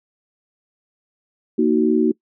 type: chord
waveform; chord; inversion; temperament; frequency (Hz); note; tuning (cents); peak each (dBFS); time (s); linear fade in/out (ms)
sine; D# minor; second; just; 233.3 / 311.1 / 373.4; A#3 / D#4 / F#4; +2 / 0 / +16; -18; 1.58-2.12; 10
effects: noise-tail reverb RT60 0.1 s tail -23 dB re dry